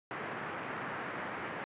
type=band-pass noise; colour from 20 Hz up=white; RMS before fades=-40 dBFS; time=0.11-1.64 s; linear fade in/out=0 ms; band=110 to 1900 Hz; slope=24 dB/octave; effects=resampled to 8000 Hz